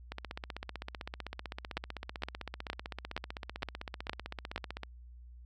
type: two click trains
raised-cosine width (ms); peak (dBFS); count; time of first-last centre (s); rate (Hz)
0.3; -17 / -23; 7 / 75; 1.77-4.561 / 0.12-4.833; 2.15 / 15.7
effects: added 60 Hz sine -49 dBFS peak until 5.45 s